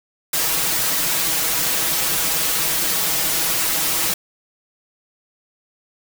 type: noise with comb filter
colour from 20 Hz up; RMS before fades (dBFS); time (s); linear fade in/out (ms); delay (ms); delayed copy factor
white; -20; 0.33-4.14; 5; 6.2; +0.9
effects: none